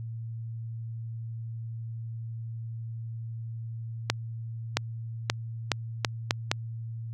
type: accelerating click train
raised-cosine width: 0.2 ms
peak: -5 dBFS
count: 7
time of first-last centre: 4.1-6.515 s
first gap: 670 ms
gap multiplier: 0.79
effects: added 114 Hz sine -34 dBFS peak until 7.13 s